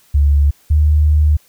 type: tone pair in turn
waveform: sine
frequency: 71.7 / 75.57 Hz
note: D2 / D#2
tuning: -41 / -50 cents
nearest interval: minor second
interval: 91 cents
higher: second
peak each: -8 dBFS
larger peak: neither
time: 0.14-0.51 / 0.7-1.37 s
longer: second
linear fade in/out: 10 ms
effects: white hiss -52 dBFS RMS until 1.48 s